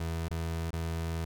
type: tone with dropouts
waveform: 30% pulse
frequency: 82.41 Hz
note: E2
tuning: in tune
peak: -29 dBFS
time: 0-1.25 s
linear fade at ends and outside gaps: 5 ms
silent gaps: 0.284-0.307 / 0.707-0.73 s
effects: none